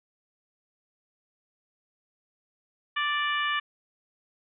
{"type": "harmonic tone", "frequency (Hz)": 587.3, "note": "D5", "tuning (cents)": 0, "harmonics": [2, 3, 4, 5, 6], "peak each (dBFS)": [-29, -29, -34, -33, -40], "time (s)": [2.96, 3.6], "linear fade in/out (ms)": 10, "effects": []}